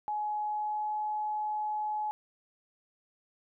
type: tone with pitch glide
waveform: sine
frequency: 843 to 848.9 Hz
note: G#5 to G#5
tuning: +26 to +38 cents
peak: -30 dBFS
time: 0.08-2.11 s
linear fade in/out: 0 ms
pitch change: +12 cents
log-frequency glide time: 0.41-0.93 s
effects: none